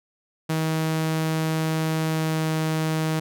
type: tone with pitch glide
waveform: sawtooth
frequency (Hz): 159.1 to 158.18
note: D#3 to D#3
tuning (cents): +39 to +29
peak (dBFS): -18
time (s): 0.49-3.2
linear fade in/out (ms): 10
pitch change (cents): -10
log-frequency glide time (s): 2.06-2.54
effects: none